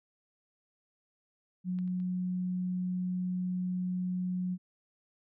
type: tone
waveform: sine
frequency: 181.9 Hz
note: F#3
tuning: 29 cents flat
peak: -30 dBFS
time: 1.64-4.58 s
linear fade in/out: 50 ms
type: clicks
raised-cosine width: 0.3 ms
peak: -39 / -48 / -46 dBFS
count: 3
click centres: 1.788 / 1.877 / 2.001 s
effects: none